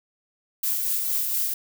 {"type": "noise with tremolo", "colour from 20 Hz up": "violet", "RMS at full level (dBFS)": -24, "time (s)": [0.63, 1.54], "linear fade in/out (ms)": 5, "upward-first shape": "sine", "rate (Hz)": 4.3, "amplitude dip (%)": 30, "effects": []}